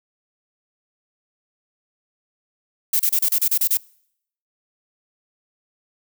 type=noise bursts; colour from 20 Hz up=violet; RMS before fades=-18 dBFS; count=9; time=2.93-3.772 s; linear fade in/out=5 ms; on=66 ms; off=31 ms; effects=noise-tail reverb RT60 0.7 s tail -25 dB re dry